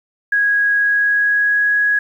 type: tone with pitch glide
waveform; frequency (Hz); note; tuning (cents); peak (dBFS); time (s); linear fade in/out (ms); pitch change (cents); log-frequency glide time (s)
sine; 1653 to 1667.4; G#6 to G#6; -9 to +6; -12; 0.32-1.99; 5; +15; 0.77-1.77
effects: 8-bit